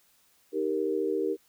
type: chord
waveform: sine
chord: Eb major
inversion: none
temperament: equal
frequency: 311.1 / 392 / 466.2 Hz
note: Eb4 / G4 / Bb4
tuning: 0 / 0 / 0 cents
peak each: -32 / -29 / -30 dBFS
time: 0.52-1.37 s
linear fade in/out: 50 ms
effects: white hiss -65 dBFS RMS until 1.48 s